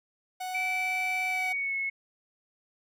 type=tone; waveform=45% pulse; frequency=740 Hz; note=F#5; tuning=in tune; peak=-33 dBFS; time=0.4-1.53 s; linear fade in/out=10 ms
type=tone with pitch glide; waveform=sine; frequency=2317 to 2189 Hz; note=D7 to C#7; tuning=-24 to -22 cents; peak=-28 dBFS; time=0.54-1.9 s; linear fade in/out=10 ms; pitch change=-98 cents; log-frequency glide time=1.28-1.75 s
effects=none